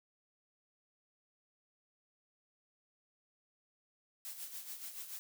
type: noise with tremolo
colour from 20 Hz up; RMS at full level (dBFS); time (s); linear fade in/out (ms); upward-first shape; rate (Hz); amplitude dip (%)
blue; -44; 4.25-5.19; 0; sine; 7; 60
effects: none